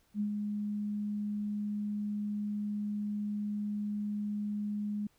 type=tone with ADSR envelope; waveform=sine; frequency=207.7 Hz; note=G#3; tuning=in tune; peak=-28 dBFS; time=0.14-5.07 s; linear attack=63 ms; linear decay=92 ms; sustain=-4 dB; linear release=4 ms; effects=pink hiss -70 dBFS RMS until 5.18 s